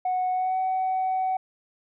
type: tone with pitch glide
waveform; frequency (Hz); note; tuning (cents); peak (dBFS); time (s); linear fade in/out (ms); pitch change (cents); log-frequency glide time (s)
sine; 737 to 752.1; F#5 to F#5; -7 to +28; -21; 0.05-1.37; 5; +35; 0.32-0.58
effects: tanh soft clip ceiling -20 dBFS